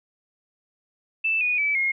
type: tone with pitch steps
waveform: sine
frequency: 2644 / 2467 / 2302 / 2148 Hz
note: E7 / D#7 / D7 / C7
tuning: +5 / -15 / -35 / +45 cents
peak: -20 dBFS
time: 1.24-1.92 s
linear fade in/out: 10 ms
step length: 170 ms
effects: none